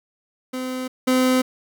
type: tone pair in turn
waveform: 30% pulse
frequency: 256.4 / 256.4 Hz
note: C4 / C4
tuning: -35 / -35 cents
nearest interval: unison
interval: 0 cents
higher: neither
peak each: -23 / -13 dBFS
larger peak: second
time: 0.53-0.88 / 1.07-1.42 s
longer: neither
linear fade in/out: 10 ms
effects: none